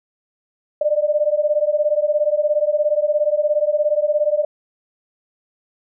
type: beating tone pair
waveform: sine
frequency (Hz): 590 / 607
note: D5 / D#5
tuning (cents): +8 / -43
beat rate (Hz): 17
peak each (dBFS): -18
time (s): 0.81-4.45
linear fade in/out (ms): 5
effects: none